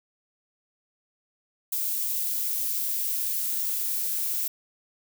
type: noise with high-pass filter sweep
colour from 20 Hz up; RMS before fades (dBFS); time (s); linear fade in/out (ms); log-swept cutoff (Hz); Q
violet; -28; 1.72-4.48; 5; 2300 to 830; 0.7
effects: none